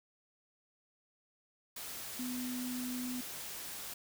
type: tone in noise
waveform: sine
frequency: 250 Hz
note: B3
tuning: 21 cents sharp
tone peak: -37 dBFS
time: 2.19-3.21 s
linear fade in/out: 5 ms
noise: white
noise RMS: -44 dBFS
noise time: 1.76-3.94 s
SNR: +4 dB
effects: none